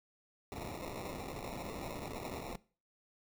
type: noise with sample-and-hold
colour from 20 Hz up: violet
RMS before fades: -43 dBFS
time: 0.52-2.56 s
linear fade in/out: 0 ms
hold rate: 1575 Hz
effects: noise-tail reverb RT60 0.4 s tail -21 dB re dry